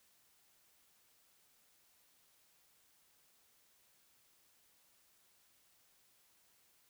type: silence
effects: white hiss -71 dBFS RMS until 6.89 s